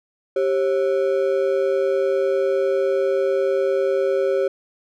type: ring-modulated tone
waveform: triangle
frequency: 466.2 Hz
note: A#4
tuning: in tune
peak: -12 dBFS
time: 0.36-4.48 s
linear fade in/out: 5 ms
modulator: 75.1 Hz
effects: none